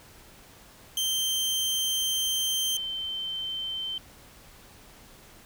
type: tone pair in turn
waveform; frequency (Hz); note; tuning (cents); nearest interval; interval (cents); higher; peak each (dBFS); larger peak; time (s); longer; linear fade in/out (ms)
sawtooth / sine; 3136 / 3100; G7 / G7; 0 / -20; unison; 20; first; -22 / -30; first; 0.97-2.77 / 2.77-3.98; first; 2
effects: pink hiss -52 dBFS RMS until 5.45 s